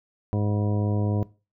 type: harmonic tone with a mistuned harmonic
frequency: 103.83 Hz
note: G#2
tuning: in tune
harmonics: 1 / 2 / 3 / 4 / 5 / 6 / 7 / 9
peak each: -23 / -29 / -33 / -35 / -37 / -39 / -40 / -42 dBFS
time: 0.33-1.23 s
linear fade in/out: 0 ms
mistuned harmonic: 9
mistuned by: +63 cents
effects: noise-tail reverb RT60 0.3 s tail -19 dB re dry